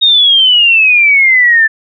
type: exponential sweep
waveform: sine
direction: down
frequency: 3750 to 1753 Hz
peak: -4 dBFS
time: 0.01-1.68 s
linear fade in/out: 20 ms
effects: none